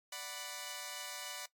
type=chord; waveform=5% pulse; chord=B minor; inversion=first; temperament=equal; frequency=587.3 / 740 / 987.8 Hz; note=D5 / F#5 / B5; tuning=0 / 0 / 0 cents; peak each=-35 / -35 / -34 dBFS; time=0.12-1.46 s; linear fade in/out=5 ms; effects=noise-tail reverb RT60 0.1 s tail -17 dB re dry + MP3 96 kbps